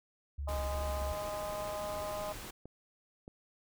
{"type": "tone with vibrato", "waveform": "sine", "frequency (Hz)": 69.3, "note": "C#2", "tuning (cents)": 0, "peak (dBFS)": -35, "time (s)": [0.38, 1.13], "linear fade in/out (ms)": 10, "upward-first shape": "square", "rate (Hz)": 2.9, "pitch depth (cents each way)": 41}
{"type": "harmonic tone", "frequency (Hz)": 206.4, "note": "G#3", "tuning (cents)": -10, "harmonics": [3, 4, 5, 6], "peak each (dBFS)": [-38, -44, -45, -48], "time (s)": [0.47, 2.33], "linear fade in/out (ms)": 10}
{"type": "noise", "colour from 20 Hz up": "pink", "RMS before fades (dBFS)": -45, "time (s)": [0.48, 2.51], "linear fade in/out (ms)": 10}
{"type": "clicks", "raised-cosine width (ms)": 2, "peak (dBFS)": -34, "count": 2, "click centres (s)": [2.656, 3.279]}
{"effects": []}